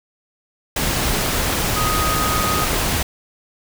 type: tone in noise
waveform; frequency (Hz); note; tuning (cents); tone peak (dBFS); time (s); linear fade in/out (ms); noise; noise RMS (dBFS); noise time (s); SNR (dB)
sine; 1250; D#6; +8; -21; 1.76-2.65; 5; pink; -20; 0.76-3.03; -4
effects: none